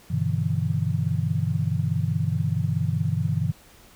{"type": "chord", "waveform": "sine", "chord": "E minor seventh", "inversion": "first", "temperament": "just", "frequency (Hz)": [98.89, 123.61, 148.33, 164.81], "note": ["G2", "B2", "D3", "E3"], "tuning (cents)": [16, 2, 18, 0], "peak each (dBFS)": -27, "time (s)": [0.1, 3.52], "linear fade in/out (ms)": 10, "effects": ["pink hiss -52 dBFS RMS until 3.95 s"]}